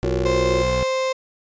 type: tone with pitch glide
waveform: 20% pulse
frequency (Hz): 63.2 to 62.58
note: B1 to B1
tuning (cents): +41 to +24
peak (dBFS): -18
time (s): 0.03-0.83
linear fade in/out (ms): 0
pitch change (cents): -17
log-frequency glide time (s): 0.3-0.58
type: chord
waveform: sine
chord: Gb major seventh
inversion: third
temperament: just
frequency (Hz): 346.9 / 370 / 462.5 / 555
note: F4 / Gb4 / Bb4 / Db5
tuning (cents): -12 / 0 / -14 / +2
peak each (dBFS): -25 / -25 / -29 / -28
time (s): 0.04-0.62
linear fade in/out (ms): 0
type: tone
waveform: 35% pulse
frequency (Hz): 523.3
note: C5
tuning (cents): 0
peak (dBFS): -18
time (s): 0.25-1.13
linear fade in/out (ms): 10
type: noise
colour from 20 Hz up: violet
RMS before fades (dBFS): -34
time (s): 0.28-0.88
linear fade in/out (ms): 5
effects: resampled to 16000 Hz